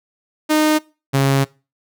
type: tone pair in turn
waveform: sawtooth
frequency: 307.4 / 136.93 Hz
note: D#4 / C#3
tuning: -21 / -21 cents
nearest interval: octave + major second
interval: 1400 cents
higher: first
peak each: -9 dBFS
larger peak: neither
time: 0.49-0.79 / 1.13-1.45 s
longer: second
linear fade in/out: 20 ms
effects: noise-tail reverb RT60 0.3 s tail -22 dB re dry